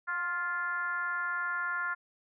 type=tone with frequency modulation; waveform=sine; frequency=1400 Hz; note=F6; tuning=4 cents sharp; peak=-30 dBFS; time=0.07-1.95 s; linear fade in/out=20 ms; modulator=341 Hz; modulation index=0.97; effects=none